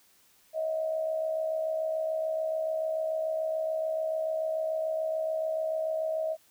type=tone with amplitude modulation; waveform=sine; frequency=637 Hz; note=D#5; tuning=41 cents sharp; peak=-25 dBFS; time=0.53-6.37 s; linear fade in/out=50 ms; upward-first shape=sine; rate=66.9 Hz; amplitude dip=55%; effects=white hiss -63 dBFS RMS until 6.5 s